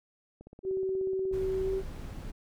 click train, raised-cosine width 2 ms, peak -35 dBFS, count 24, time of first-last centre 0.41-1.796 s, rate 16.6 Hz
sine tone with pitch glide, 380 to 384.2 Hz, F#4 to G4, +46 to -35 cents, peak -28 dBFS, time 0.63-1.83 s, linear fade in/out 50 ms, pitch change +19 cents, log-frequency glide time 1.64-1.7 s
brown noise, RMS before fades -39 dBFS, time 1.32-2.32 s, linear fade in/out 20 ms
effects none

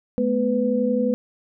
sine tone cluster, 214.2 / 245.7 / 498.5 Hz, A3 / B3 / B4, -46 / -9 / +16 cents, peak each -23 / -23 / -22 dBFS, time 0.18-1.14 s, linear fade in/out 0 ms, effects none

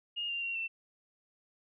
sine tone with pitch steps, 2845 / 2784 / 2750 / 2686 Hz, F7 / F7 / F7 / E7, +31 / -6 / -27 / +32 cents, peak -33 dBFS, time 0.16-0.68 s, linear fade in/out 20 ms, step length 130 ms, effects none

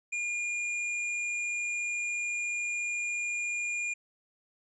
square tone, 2419 Hz, D#7, 49 cents flat, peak -31 dBFS, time 0.12-3.94 s, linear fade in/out 10 ms, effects resampled to 24000 Hz

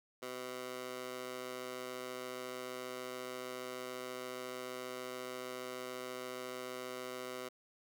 15% pulse tone with high-pass filter, 126.5 Hz, B2, 42 cents sharp, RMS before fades -44 dBFS, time 0.22-7.49 s, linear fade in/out 10 ms, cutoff 470 Hz, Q 0.9, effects none

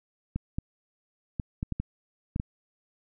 clicks, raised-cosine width 5 ms, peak -17 dBFS, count 8, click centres 0.36 / 0.585 / 1.398 / 1.629 / 1.723 / 1.8 / 2.361 / 2.399 s, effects none

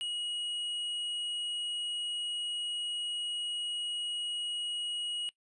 sine tone with hard clipping, 2900 Hz, F#7, 35 cents flat, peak -35 dBFS, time 0.01-5.29 s, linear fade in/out 0 ms, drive 6 dB, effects noise-tail reverb RT60 0.1 s tail -20 dB re dry + resampled to 24000 Hz

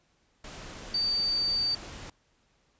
sine tone in noise, 4612 Hz, D8, 32 cents flat, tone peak -25 dBFS, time 0.94-1.75 s, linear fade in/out 5 ms, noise pink, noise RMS -43 dBFS, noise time 0.44-2.1 s, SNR +15 dB, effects pink hiss -69 dBFS RMS until 2.79 s + resampled to 16000 Hz

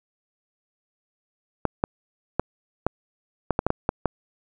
clicks, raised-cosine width 1 ms, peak -6 dBFS, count 10, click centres 1.653 / 1.839 / 2.396 / 2.866 / 3.507 / 3.591 / 3.666 / 3.704 / 3.891 / 4.057 s, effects none

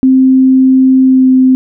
sine tone with pitch glide, 261.6 to 259 Hz, C4 to C4, 0 to -17 cents, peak -3 dBFS, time 0.03-1.55 s, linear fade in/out 0 ms, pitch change -17 cents, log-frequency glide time 1.03-1.29 s, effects none

